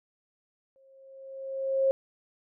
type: tone with exponential growth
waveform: sine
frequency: 537 Hz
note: C5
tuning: 45 cents sharp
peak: -19 dBFS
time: 0.76-1.91 s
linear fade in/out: 0 ms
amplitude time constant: 250 ms
effects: none